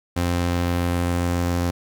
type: tone pair together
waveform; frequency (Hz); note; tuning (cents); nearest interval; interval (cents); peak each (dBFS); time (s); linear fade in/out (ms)
sawtooth; 87.31 / 261.9; F2 / C4; 0 / +2; octave + perfect fifth; 1902; -17 / -27; 0.16-1.71; 10
effects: none